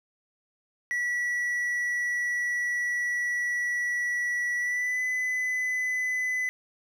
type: tone with pitch glide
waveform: triangle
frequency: 1944 to 2008 Hz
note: B6 to B6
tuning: -28 to +28 cents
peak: -24 dBFS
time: 0.91-6.49 s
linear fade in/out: 0 ms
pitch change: +56 cents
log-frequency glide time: 4.57-5.01 s
effects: none